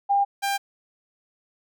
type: tone pair in turn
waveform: sine / sawtooth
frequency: 801 / 795.5 Hz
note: G5 / G5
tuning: +37 / +25 cents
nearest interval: unison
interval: 12 cents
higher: first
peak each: -17 / -19 dBFS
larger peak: first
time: 0.09-0.25 / 0.42-0.58 s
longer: neither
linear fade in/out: 20 ms
effects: none